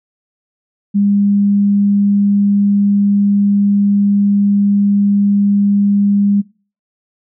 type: tone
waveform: sine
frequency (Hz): 201.9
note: G#3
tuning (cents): -49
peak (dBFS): -9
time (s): 0.94-6.42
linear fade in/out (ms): 20
effects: noise-tail reverb RT60 0.4 s tail -24 dB re dry